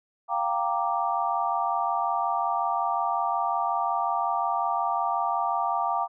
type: chord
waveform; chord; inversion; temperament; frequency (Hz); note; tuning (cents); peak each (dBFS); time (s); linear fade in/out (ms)
sine; G minor seventh; third; equal; 698.5 / 784 / 932.3 / 1174.7; F5 / G5 / Bb5 / D6; 0 / 0 / 0 / 0; -29; 0.28-6.08; 50
effects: none